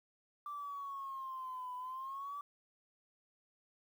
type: exponential two-way sweep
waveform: sine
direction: down then up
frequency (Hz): 1174.7 to 994 to 1160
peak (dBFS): -40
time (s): 0.46-2.41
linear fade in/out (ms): 2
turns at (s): 1.75
effects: tanh soft clip ceiling -36 dBFS + 11-bit